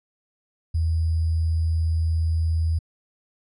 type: tone with sample-and-hold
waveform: sine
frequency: 81.4 Hz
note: E2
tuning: 21 cents flat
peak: -19 dBFS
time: 0.74-2.79 s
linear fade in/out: 10 ms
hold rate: 4900 Hz
effects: resampled to 24000 Hz